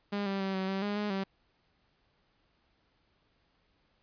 sawtooth tone with pitch steps, 202.9 / 195.8 / 192.9 / 189.5 / 193.1 / 205.1 / 208.1 / 193.6 Hz, G#3 / G3 / G3 / F#3 / G3 / G#3 / G#3 / G3, -40 / -2 / -28 / +42 / -26 / -21 / +4 / -21 cents, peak -27 dBFS, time 0.12-1.24 s, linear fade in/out 10 ms, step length 140 ms, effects pink hiss -72 dBFS RMS until 4.02 s + resampled to 11025 Hz

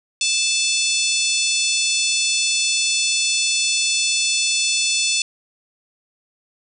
harmonic tone with a mistuned harmonic, 877 Hz, A5, 6 cents flat, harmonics 3 / 4 / 5 / 6 / 7 / 8 / 9 / 10, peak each -23 / -24 / -25 / -26 / -26 / -27 / -28 / -28 dBFS, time 0.21-5.22 s, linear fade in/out 2 ms, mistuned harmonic 7, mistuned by -34 cents, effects none

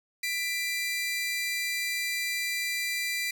sawtooth tone pair together, 1993.8 / 2371 Hz, B6 / D7, +16 / +16 cents, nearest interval minor third, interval 300 cents, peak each -28 dBFS, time 0.23-3.31 s, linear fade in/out 5 ms, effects none

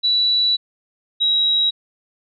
sine tone pair in turn, 3942 / 3848 Hz, B7 / B7, -4 / -46 cents, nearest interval unison, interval 42 cents, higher first, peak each -14 dBFS, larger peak neither, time 0.03-0.57 / 1.2-1.71 s, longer first, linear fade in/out 20 ms, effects none

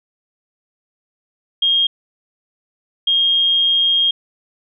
sine tone pair in turn, 3237 / 3237 Hz, G#7 / G#7, -45 / -45 cents, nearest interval unison, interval 0 cents, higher neither, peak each -12 dBFS, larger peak neither, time 1.62-1.87 / 3.07-4.11 s, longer second, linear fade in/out 5 ms, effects none

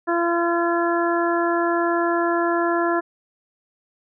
harmonic tone, 341.2 Hz, F4, 40 cents flat, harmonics 1 / 2 / 3 / 4 / 5, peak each -21 / -24 / -26 / -27 / -28 dBFS, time 0.07-3.01 s, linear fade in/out 20 ms, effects none

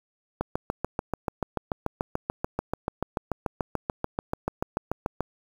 click train, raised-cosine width 1 ms, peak -12 dBFS, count 34, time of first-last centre 0.41-5.207 s, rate 6.88 Hz, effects 7-bit

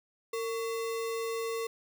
sine tone with sample-and-hold, 456.1 Hz, A#4, 38 cents flat, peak -31 dBFS, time 0.33-1.67 s, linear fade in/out 5 ms, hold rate 1575 Hz, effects none

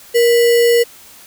sine tone with sample-and-hold, 471.5 Hz, A#4, 20 cents sharp, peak -8 dBFS, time 0.14-0.84 s, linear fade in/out 20 ms, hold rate 2450 Hz, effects white hiss -41 dBFS RMS until 1.26 s

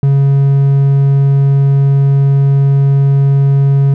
triangle tone, 138.59 Hz, C#3, in tune, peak -4 dBFS, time 0.03-3.94 s, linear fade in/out 2 ms, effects none

